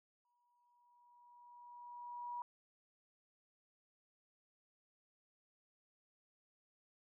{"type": "tone with exponential growth", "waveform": "sine", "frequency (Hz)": 965, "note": "B5", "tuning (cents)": -40, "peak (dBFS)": -40, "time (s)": [0.25, 2.42], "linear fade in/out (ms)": 1, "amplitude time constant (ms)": 470, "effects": []}